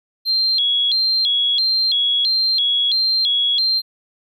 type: tone with vibrato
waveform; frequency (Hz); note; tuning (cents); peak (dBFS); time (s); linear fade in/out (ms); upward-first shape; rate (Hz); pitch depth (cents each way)
triangle; 3729; A#7; 0; -11; 0.25-3.82; 50; square; 1.5; 190
effects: tanh soft clip ceiling -13 dBFS